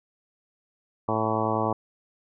harmonic tone with a mistuned harmonic, 110 Hz, A2, in tune, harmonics 1 / 2 / 3 / 4 / 5 / 6 / 7 / 8 / 9 / 10, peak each -32 / -32 / -32 / -32 / -32 / -32 / -32 / -32 / -32 / -32 dBFS, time 1.08-1.73 s, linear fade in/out 5 ms, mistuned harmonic 10, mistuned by +43 cents, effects none

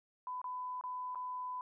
sine tone with dropouts, 1002 Hz, B5, 25 cents sharp, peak -38 dBFS, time 0.27-1.61 s, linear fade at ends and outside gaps 1 ms, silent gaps 0.416-0.442 / 0.811-0.838 / 1.148-1.156 s, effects none

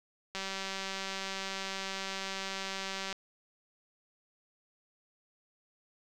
click train, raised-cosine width 0.2 ms, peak -20 dBFS, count 537, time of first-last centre 0.35-3.127 s, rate 193 Hz, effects none

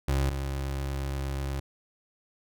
30% pulse tone pair in turn, 68 / 68.29 Hz, C#2 / C#2, -33 / -25 cents, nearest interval unison, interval 8 cents, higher second, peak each -21 / -27 dBFS, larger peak first, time 0.08-0.3 / 0.3-1.6 s, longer second, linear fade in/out 5 ms, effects none

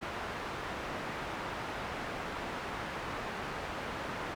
white low-pass noise, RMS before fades -39 dBFS, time 0.01-4.35 s, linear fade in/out 20 ms, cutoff 1500 Hz, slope 12 dB/octave, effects none

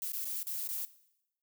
violet noise with dropouts, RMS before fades -37 dBFS, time 0.02-0.85 s, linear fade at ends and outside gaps 1 ms, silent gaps 0.12-0.133 / 0.247-0.253 / 0.43-0.469 / 0.676-0.689 s, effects noise-tail reverb RT60 0.8 s tail -17 dB re dry

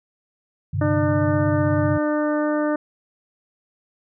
sine chord, G suspended fourth, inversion none, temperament equal, 98 / 130.81 / 146.83 Hz, G2 / C3 / D3, 0 / 0 / 0 cents, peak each -23 / -26 / -26 dBFS, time 0.73-1.98 s, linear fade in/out 10 ms
harmonic tone, 300.3 Hz, D4, 39 cents sharp, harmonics 1 / 2 / 3 / 4 / 5 / 6, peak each -21 / -23 / -33 / -31 / -33 / -37 dBFS, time 0.81-2.76 s, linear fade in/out 5 ms
effects none

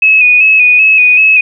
sine tone with vibrato, 2527 Hz, D#7, 26 cents sharp, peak -3 dBFS, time 0.02-1.41 s, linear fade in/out 5 ms, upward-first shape square, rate 2.6 Hz, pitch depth 36 cents each way, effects none

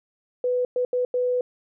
sine tone bursts at uneven times, 496.8 Hz, B4, 10 cents sharp, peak -20 dBFS, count 4, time 0.44-0.65 / 0.76-0.85 / 0.93-1.05 / 1.14-1.41 s, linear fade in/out 2 ms, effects none

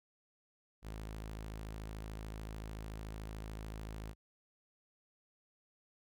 sawtooth tone, 53.6 Hz, A1, 45 cents flat, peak -39 dBFS, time 0.82-4.15 s, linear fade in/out 50 ms, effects none

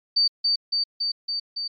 sine tone with echo, 4600 Hz, D8, 37 cents flat, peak -16 dBFS, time 0.16-0.28 s, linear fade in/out 10 ms, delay 280 ms, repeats 5, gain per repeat -2 dB, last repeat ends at 1.68 s, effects MP3 48 kbps

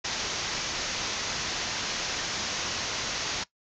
white low-pass noise, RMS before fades -32 dBFS, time 0.04-3.44 s, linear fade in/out 10 ms, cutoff 6700 Hz, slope 96 dB/octave, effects noise-tail reverb RT60 0.1 s tail -18 dB re dry

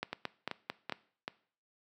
two click trains, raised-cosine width 0.3 ms, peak -20 / -18 dBFS, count 4 / 5, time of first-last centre 0.13-1.279 / 0.03-0.923 s, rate 2.61 / 4.48 Hz, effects noise-tail reverb RT60 0.5 s tail -20 dB re dry + high-pass 150 Hz 12 dB/octave

